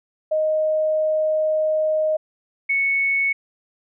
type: tone pair in turn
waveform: sine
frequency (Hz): 622.3 / 2212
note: D#5 / C#7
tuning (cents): 0 / -4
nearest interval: octave + minor seventh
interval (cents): 2196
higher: second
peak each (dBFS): -17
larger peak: neither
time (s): 0.31-2.17 / 2.69-3.33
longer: first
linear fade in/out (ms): 10
effects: none